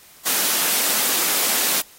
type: high-pass noise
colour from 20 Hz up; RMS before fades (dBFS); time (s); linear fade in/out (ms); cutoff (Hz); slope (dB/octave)
white; -20; 0.25-1.82; 20; 200; 24
effects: white hiss -48 dBFS RMS until 1.98 s + AAC 48 kbps